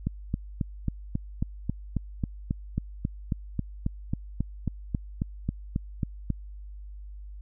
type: click train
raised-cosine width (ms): 5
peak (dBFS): -14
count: 24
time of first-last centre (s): 0.07-6.303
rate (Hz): 3.69
effects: added 50 Hz sine -39 dBFS peak until 7.41 s